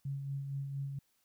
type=tone with tremolo; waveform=sine; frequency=138.59 Hz; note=C#3; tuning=in tune; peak=-34 dBFS; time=0.05-0.99 s; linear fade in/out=5 ms; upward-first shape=sine; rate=4.3 Hz; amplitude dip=40%; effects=white hiss -75 dBFS RMS until 1.24 s